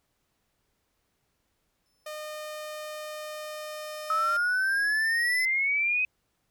sawtooth tone with exponential growth, 5274 Hz, E8, in tune, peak -30 dBFS, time 1.86-5.45 s, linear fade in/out 0 ms, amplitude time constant 780 ms
sawtooth tone, 610 Hz, D#5, 34 cents flat, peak -32 dBFS, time 2.06-4.37 s, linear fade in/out 5 ms
sine exponential sweep, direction up, 1276 to 2538 Hz, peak -23 dBFS, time 4.1-6.05 s, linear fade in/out 2 ms
effects pink hiss -75 dBFS RMS until 6.5 s

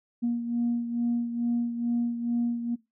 sine beating tone pair, 236.7 / 239 Hz, A#3 / A#3, +27 / +43 cents, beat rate 2.3 Hz, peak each -25 / -32 dBFS, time 0.22-2.76 s, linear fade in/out 20 ms, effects noise-tail reverb RT60 0.2 s tail -19 dB re dry + tanh soft clip ceiling -19 dBFS

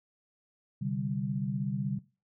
sine chord, C suspended second, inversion none, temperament equal, 130.81 / 146.83 / 196 Hz, C3 / D3 / G3, 0 / 0 / 0 cents, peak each -34 dBFS, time 0.81-1.99 s, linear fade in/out 10 ms, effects noise-tail reverb RT60 0.3 s tail -18 dB re dry

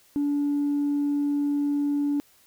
triangle tone with tanh clipping, 288.1 Hz, D4, 33 cents flat, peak -22 dBFS, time 0.16-2.2 s, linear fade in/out 0 ms, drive 5 dB, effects white hiss -59 dBFS RMS until 2.46 s

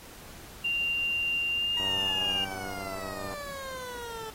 sine tone with pitch glide, 2781 to 2828 Hz, F7 to F7, -8 to +21 cents, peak -26 dBFS, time 0.64-2.45 s, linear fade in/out 10 ms, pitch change +29 cents, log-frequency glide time 1.5-1.8 s
20% pulse exponential sweep, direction down, 962 to 436.5 Hz, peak -33 dBFS, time 1.77-4.3 s, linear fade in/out 0 ms
click train, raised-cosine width 1 ms, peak -27 dBFS, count 149, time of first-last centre 1.8-3.338 s, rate 96.2 Hz
effects pink hiss -48 dBFS RMS until 4.34 s + AAC 48 kbps

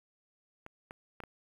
clicks, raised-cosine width 0.5 ms, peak -30 / -29 / -28 / -29 dBFS, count 4, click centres 0.664 / 0.909 / 1.203 / 1.237 s, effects 9-bit

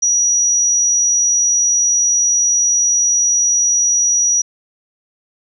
sine tone, 5810 Hz, F#8, 32 cents flat, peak -11 dBFS, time 0.02-4.42 s, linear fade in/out 10 ms, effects none

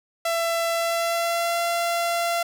sawtooth tone with pitch glide, 670 to 684.1 Hz, E5 to F5, +28 to -36 cents, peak -18 dBFS, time 0.25-2.43 s, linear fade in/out 5 ms, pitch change +36 cents, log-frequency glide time 0.71-1.63 s, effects none

